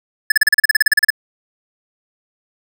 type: tone bursts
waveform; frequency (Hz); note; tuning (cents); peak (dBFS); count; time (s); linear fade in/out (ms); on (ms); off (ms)
square; 1724; A6; -36; -8; 15; 0.3-1.104; 5; 20; 36
effects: none